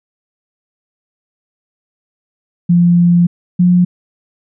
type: tone pair in turn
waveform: sine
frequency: 173.7 / 178.27 Hz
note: F3 / F3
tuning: -9 / +36 cents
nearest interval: unison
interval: 45 cents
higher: second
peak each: -6 dBFS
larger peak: neither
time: 2.69-3.27 / 3.59-3.85 s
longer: first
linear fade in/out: 10 ms
effects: none